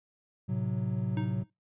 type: chord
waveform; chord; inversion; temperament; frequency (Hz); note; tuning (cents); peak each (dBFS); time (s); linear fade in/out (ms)
triangle; F# diminished; first; equal with one note detuned; 110 / 129.83 / 185; A2 / C3 / F#3; 0 / -13 / 0; -31; 0.48-1.44; 20
type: tone with exponential decay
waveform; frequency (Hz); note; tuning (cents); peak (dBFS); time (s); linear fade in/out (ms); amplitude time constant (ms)
square; 311.1; D#4; 0; -32; 1.17-1.5; 1; 70
effects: noise-tail reverb RT60 0.2 s tail -24 dB re dry + resampled to 8000 Hz